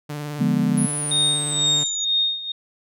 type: tone with vibrato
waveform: sawtooth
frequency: 147.6 Hz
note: D3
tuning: 9 cents sharp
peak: -24 dBFS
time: 0.09-1.84 s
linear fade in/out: 10 ms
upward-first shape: sine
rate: 19 Hz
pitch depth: 34 cents each way
type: chord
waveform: sine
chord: D diminished seventh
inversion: none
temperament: equal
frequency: 146.83 / 174.61 / 207.7 / 246.9 Hz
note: D3 / F3 / Ab3 / Cb4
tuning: 0 / 0 / 0 / 0 cents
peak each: -21 / -23 / -22 / -21 dBFS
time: 0.39-0.87 s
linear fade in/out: 20 ms
type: exponential sweep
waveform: sine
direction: down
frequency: 10520 to 6700 Hz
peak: -24 dBFS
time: 0.77-2.05 s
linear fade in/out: 10 ms
type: tone with tremolo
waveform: sine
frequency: 3697 Hz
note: A#7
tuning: 15 cents flat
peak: -16 dBFS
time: 1.11-2.52 s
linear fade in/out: 5 ms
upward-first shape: sine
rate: 2.1 Hz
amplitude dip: 80%
effects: none